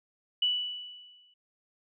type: tone with exponential decay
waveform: sine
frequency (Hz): 2960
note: F#7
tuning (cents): 0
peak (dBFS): -22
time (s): 0.42-1.34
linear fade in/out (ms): 5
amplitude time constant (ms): 200
effects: none